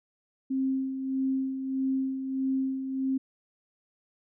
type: tone with tremolo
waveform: sine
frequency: 265.5 Hz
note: C4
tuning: 25 cents sharp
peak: -24 dBFS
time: 0.5-3.18 s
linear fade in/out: 10 ms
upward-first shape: sine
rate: 1.6 Hz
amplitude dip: 55%
effects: none